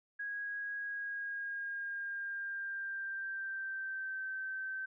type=tone with pitch glide; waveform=sine; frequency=1649 to 1547.5 Hz; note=G#6 to G6; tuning=-13 to -23 cents; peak=-37 dBFS; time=0.19-4.86 s; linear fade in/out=10 ms; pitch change=-110 cents; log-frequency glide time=0.81-4.24 s; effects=none